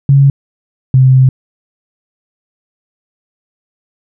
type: tone pair in turn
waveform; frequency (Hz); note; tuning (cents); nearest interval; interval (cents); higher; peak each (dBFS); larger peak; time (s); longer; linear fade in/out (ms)
sine; 138.59 / 130.57; C#3 / C3; 0 / -3; minor second; 103; first; -3; neither; 0.09-0.3 / 0.94-1.29; second; 2
effects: none